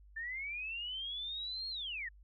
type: linear two-way sweep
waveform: sine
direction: up then down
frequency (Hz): 1760 to 4300 to 1760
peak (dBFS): -38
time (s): 0.16-2.09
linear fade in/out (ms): 10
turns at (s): 1.69
effects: added 50 Hz sine -56 dBFS peak until 2.23 s